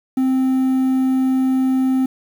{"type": "tone with quantisation", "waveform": "triangle", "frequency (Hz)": 261.6, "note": "C4", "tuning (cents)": 0, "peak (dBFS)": -12, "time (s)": [0.17, 2.06], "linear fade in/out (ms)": 5, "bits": 7, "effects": []}